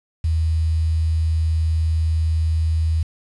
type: tone with quantisation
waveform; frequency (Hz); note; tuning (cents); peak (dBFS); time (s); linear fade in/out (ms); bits
sine; 80.3; E2; -45; -16; 0.24-3.03; 5; 7
effects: resampled to 24000 Hz